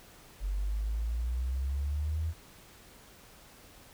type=exponential sweep; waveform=sine; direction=up; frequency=46.27 to 82.41 Hz; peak=-29 dBFS; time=0.4-2.34 s; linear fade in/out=50 ms; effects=pink hiss -55 dBFS RMS until 3.93 s